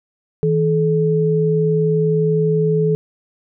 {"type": "tone pair together", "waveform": "sine", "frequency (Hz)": [160.72, 429.7], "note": ["E3", "A4"], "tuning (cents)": [-44, -41], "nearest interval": "octave + perfect fourth", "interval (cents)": 1703, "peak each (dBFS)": -16, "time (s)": [0.43, 2.95], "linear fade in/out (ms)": 0, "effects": []}